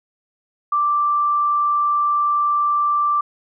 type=tone; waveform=sine; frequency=1174.7 Hz; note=D6; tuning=in tune; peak=-15 dBFS; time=0.72-3.21 s; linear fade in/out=5 ms; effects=none